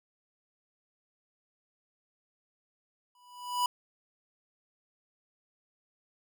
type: tone with exponential growth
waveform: square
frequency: 984 Hz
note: B5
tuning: 7 cents flat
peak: -24 dBFS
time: 3.15-3.66 s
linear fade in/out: 2 ms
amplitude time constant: 110 ms
effects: none